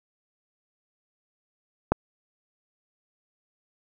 click, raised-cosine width 1 ms, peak -5 dBFS, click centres 1.92 s, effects none

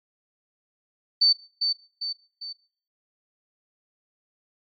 sine tone with echo, 4541 Hz, C#8, 41 cents sharp, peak -15 dBFS, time 1.21-1.33 s, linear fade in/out 10 ms, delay 400 ms, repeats 3, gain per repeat -6 dB, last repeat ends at 2.53 s, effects noise-tail reverb RT60 0.5 s tail -23 dB re dry + MP3 48 kbps

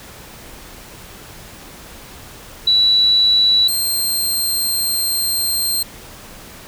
sine / 15% pulse tone pair in turn, 3938 / 4172 Hz, B7 / C8, -6 / -6 cents, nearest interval minor second, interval 100 cents, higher second, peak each -10 dBFS, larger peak neither, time 2.67-3.68 / 3.68-5.83 s, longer second, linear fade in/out 5 ms, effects pink hiss -38 dBFS RMS until 6.67 s

